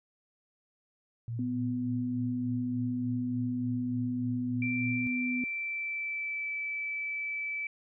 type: tone with tremolo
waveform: sine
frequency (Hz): 116.6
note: A#2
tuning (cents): +1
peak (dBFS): -32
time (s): 1.28-5.07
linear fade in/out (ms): 0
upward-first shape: sine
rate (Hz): 3.4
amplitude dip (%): 55
type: tone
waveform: sine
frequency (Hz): 249.2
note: B3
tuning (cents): +16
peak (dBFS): -30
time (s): 1.39-5.44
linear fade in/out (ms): 2
type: tone with pitch glide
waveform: sine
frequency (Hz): 2349 to 2311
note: D7 to D7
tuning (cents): 0 to -28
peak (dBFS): -32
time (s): 4.62-7.67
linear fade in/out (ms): 2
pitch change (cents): -28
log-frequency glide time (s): 5.2-6.52
effects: none